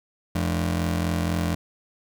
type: ring-modulated tone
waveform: 30% pulse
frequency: 128.3 Hz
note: C3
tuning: 34 cents flat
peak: -17 dBFS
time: 0.35-1.55 s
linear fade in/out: 5 ms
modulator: 42.2 Hz
effects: none